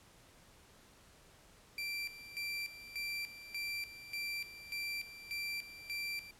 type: tone with tremolo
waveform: 30% pulse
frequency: 2353 Hz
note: D7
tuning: 3 cents sharp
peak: -35 dBFS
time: 1.78-6.31 s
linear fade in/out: 2 ms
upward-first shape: square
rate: 1.7 Hz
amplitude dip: 75%
effects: pink hiss -62 dBFS RMS until 6.39 s + low-pass 12000 Hz 12 dB/octave